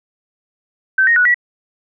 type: tone with pitch steps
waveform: sine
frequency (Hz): 1544 / 1865 / 1470 / 1938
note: G6 / A#6 / F#6 / B6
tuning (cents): -27 / 0 / -12 / -33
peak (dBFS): -9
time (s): 0.98-1.344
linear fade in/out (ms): 5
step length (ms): 91
effects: none